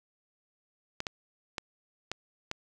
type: clicks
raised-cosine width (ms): 0.2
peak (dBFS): -16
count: 5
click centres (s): 1.004 / 1.068 / 1.582 / 2.116 / 2.514
effects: none